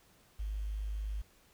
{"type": "tone with quantisation", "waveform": "sine", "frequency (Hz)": 51.91, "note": "G#1", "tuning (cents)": 0, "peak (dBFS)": -34, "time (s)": [0.39, 1.22], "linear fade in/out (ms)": 10, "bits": 10, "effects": ["pink hiss -65 dBFS RMS until 1.53 s"]}